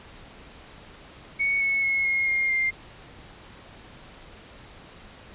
sine tone with pitch steps, 2224 / 2200 / 2176 / 2152 / 2128 / 2105 Hz, C#7 / C#7 / C#7 / C7 / C7 / C7, +5 / -14 / -33 / +48 / +29 / +10 cents, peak -21 dBFS, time 1.39-2.71 s, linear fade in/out 20 ms, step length 220 ms, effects pink hiss -47 dBFS RMS until 5.34 s + resampled to 8000 Hz

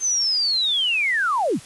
sine linear sweep, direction down, 6330 to 85.9 Hz, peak -18 dBFS, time 0-1.6 s, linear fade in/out 50 ms, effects white hiss -43 dBFS RMS until 1.65 s + resampled to 24000 Hz

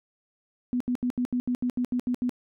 sine tone bursts, 246.9 Hz, B3, in tune, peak -23 dBFS, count 11, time 0.73-2.294 s, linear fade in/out 0 ms, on 74 ms, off 75 ms, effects none

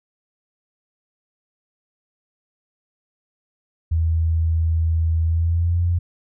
sine tone with pitch glide, 81.5 to 86.85 Hz, E2 to F2, -19 to -9 cents, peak -16 dBFS, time 3.91-5.99 s, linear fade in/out 10 ms, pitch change +110 cents, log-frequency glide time 5.24-5.82 s, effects none

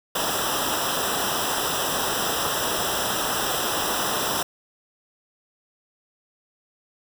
pink noise with comb filter, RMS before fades -25 dBFS, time 0.15-4.43 s, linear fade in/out 5 ms, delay 0.45 ms, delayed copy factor -0.95, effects none

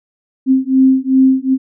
sine beating tone pair, 262 / 264.6 Hz, C4 / C4, +2 / +20 cents, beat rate 2.6 Hz, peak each -11 dBFS, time 0.46-1.58 s, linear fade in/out 50 ms, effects none

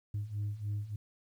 sine beating tone pair, 101.4 / 104.8 Hz, G#2 / G#2, -41 / +16 cents, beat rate 3.4 Hz, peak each -37 / -34 dBFS, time 0.14-0.96 s, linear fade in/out 5 ms, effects tanh soft clip ceiling -30 dBFS + 11-bit

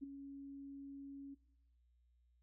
sine tone with ADSR envelope, 277.6 Hz, C#4, 3 cents sharp, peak -40 dBFS, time 0.01-1.35 s, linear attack 24 ms, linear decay 12 ms, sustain -8 dB, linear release 16 ms, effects noise-tail reverb RT60 0.6 s tail -17 dB re dry + added 60 Hz sine -70 dBFS peak until 2.42 s

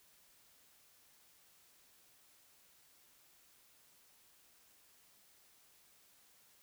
silence, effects white hiss -67 dBFS RMS until 6.62 s

